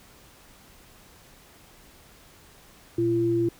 sine tone pair together, 119.1 / 340.6 Hz, A#2 / F4, +38 / -43 cents, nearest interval octave + tritone, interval 1819 cents, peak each -29 / -21 dBFS, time 2.98-3.49 s, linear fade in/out 5 ms, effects pink hiss -53 dBFS RMS until 3.59 s

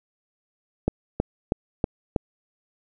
click train, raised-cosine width 2 ms, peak -7 dBFS, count 5, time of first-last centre 0.88-2.162 s, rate 3.12 Hz, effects none

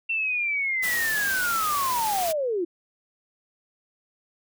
sine linear sweep, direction down, 2709 to 326.7 Hz, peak -23 dBFS, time 0.09-2.65 s, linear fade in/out 10 ms
white noise, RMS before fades -31 dBFS, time 0.82-2.33 s, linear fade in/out 20 ms
effects none

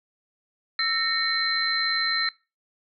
sine tone cluster, 1324 / 1838 / 2206 / 4091 Hz, E6 / A#6 / C#7 / C8, +7 / -25 / -9 / -40 cents, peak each -31 / -27 / -33 / -24 dBFS, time 0.79-2.29 s, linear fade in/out 2 ms, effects noise-tail reverb RT60 0.3 s tail -23 dB re dry

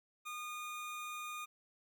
25% pulse tone, 1222 Hz, D#6, 32 cents flat, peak -38 dBFS, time 0.25-1.46 s, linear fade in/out 20 ms, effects 12-bit

